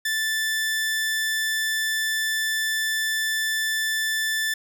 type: tone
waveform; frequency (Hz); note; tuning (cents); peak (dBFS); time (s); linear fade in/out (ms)
sawtooth; 1760; A6; 0; -19; 0.05-4.54; 5
effects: none